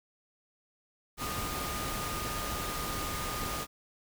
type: tone in noise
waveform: sine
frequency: 1225 Hz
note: D#6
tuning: 27 cents flat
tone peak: -39 dBFS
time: 1.17-3.67 s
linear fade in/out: 50 ms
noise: pink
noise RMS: -36 dBFS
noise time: 1.17-3.67 s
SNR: -6 dB
effects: none